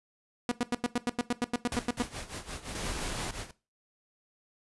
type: tone bursts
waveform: sawtooth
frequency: 242.1 Hz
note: B3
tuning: 34 cents flat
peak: -22 dBFS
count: 14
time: 0.49-2.023 s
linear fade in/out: 0 ms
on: 25 ms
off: 91 ms
type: noise with exponential decay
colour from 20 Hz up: pink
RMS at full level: -32 dBFS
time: 1.72-2.03 s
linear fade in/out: 1 ms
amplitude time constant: 66 ms
type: noise with tremolo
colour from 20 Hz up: pink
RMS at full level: -38 dBFS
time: 1.97-3.51 s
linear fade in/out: 2 ms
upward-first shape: sine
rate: 5.8 Hz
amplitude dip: 80%
type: noise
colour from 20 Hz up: pink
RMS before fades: -36 dBFS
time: 2.75-3.31 s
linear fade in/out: 2 ms
effects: noise-tail reverb RT60 0.3 s tail -18 dB re dry + resampled to 24000 Hz